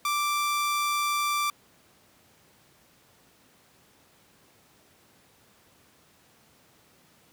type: tone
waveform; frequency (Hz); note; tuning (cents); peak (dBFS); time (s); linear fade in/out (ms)
sawtooth; 1174.7; D6; 0; -21; 0.05-1.5; 2
effects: pink hiss -60 dBFS RMS until 7.32 s + high-pass 100 Hz 12 dB/octave